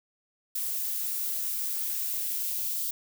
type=noise with high-pass filter sweep; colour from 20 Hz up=violet; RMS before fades=-31 dBFS; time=0.55-2.91 s; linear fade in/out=5 ms; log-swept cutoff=300 to 3700 Hz; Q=1.2; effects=none